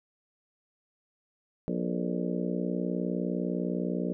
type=harmonic tone with a mistuned harmonic; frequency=59.9 Hz; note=A#1; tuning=48 cents sharp; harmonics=3 / 4 / 5 / 6 / 7 / 8 / 9 / 10; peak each=-32 / -34 / -36 / -38 / -39 / -40 / -41 / -42 dBFS; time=1.68-4.13 s; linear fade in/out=0 ms; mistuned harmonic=7; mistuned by=+82 cents; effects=none